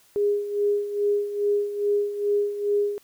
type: tone with tremolo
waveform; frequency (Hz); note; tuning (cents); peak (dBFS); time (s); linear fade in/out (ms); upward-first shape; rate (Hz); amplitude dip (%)
sine; 410; G#4; -22; -18; 0.16-2.98; 0; sine; 2.4; 70
effects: white hiss -58 dBFS RMS until 3.03 s